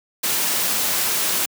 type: noise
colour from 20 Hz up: white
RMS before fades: -21 dBFS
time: 0.23-1.46 s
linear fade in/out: 10 ms
effects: high-pass 150 Hz 12 dB/octave

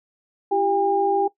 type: tone cluster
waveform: sine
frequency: 339.7 / 393 / 806 Hz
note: F4 / G4 / G5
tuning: -48 / +4 / +48 cents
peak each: -28 / -21 / -20 dBFS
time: 0.51-1.28 s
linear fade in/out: 10 ms
effects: noise-tail reverb RT60 0.1 s tail -18 dB re dry

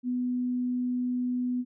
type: tone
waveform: sine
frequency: 248.4 Hz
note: B3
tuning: 10 cents sharp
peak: -26 dBFS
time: 0.03-1.65 s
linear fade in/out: 50 ms
effects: none

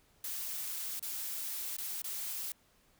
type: noise with dropouts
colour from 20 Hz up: blue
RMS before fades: -39 dBFS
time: 0.24-2.52 s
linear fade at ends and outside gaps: 2 ms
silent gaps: 0.995-1.026 / 1.767-1.783 / 2.019-2.042 s
effects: pink hiss -68 dBFS RMS until 2.99 s

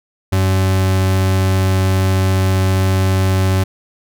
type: tone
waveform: 40% pulse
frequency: 94.8 Hz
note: F#2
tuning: 43 cents sharp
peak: -11 dBFS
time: 0.32-3.64 s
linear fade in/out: 10 ms
effects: none

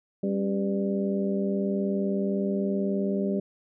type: harmonic tone with a mistuned harmonic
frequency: 98.7 Hz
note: G2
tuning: 12 cents sharp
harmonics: 2 / 3 / 4 / 5 / 6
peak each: -26 / -35 / -30 / -39 / -34 dBFS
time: 0.23-3.4 s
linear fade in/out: 5 ms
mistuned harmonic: 3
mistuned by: -120 cents
effects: none

